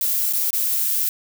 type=noise with dropouts; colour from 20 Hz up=violet; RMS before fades=-21 dBFS; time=0.01-1.09 s; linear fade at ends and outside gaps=1 ms; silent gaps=0.327-0.333 / 0.506-0.53 s; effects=none